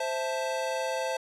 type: chord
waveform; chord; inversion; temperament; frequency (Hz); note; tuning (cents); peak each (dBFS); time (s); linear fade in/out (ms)
square; A minor; first; equal; 523.3 / 659.3 / 880; C5 / E5 / A5; 0 / 0 / 0; -32 / -35 / -35; 0-1.17; 5
effects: low-pass 9000 Hz 12 dB/octave